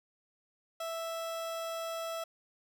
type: tone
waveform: 30% pulse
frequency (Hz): 659.3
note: E5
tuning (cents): 0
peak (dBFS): -33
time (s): 0.8-2.24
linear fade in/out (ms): 5
effects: none